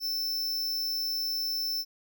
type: tone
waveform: square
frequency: 5320 Hz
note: E8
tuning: 15 cents sharp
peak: -29 dBFS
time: 0-1.85 s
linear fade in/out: 50 ms
effects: none